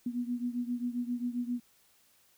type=beating tone pair; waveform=sine; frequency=241 / 248.5 Hz; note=B3 / B3; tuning=-42 / +11 cents; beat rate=7.5 Hz; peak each=-33 / -36 dBFS; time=0.06-1.6 s; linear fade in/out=5 ms; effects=white hiss -66 dBFS RMS until 2.37 s